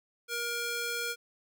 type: tone with high-pass filter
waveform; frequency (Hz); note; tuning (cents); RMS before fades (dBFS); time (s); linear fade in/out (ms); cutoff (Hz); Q
square; 472.9; A#4; +25; -34; 0.28-1.16; 50; 1100; 0.65
effects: none